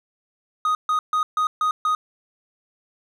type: tone bursts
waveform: triangle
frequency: 1246 Hz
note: D#6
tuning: 2 cents sharp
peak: -16 dBFS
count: 6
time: 0.65-1.95 s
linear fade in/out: 2 ms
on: 100 ms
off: 140 ms
effects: none